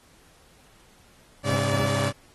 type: tone cluster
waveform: sawtooth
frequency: 102.7 / 133.9 / 577 Hz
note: G#2 / C3 / D5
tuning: -19 / +40 / -31 cents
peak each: -23 dBFS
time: 1.43-2.13 s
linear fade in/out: 50 ms
effects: pink hiss -57 dBFS RMS until 2.34 s + AAC 32 kbps